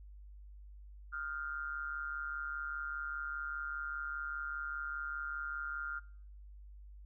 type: tone with amplitude modulation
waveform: sine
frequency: 1396.9 Hz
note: F6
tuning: in tune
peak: -34 dBFS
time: 1.12-6 s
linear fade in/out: 20 ms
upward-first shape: sine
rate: 145 Hz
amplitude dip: 80%
effects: noise-tail reverb RT60 0.6 s tail -23 dB re dry + added 50 Hz sine -50 dBFS peak until 7.05 s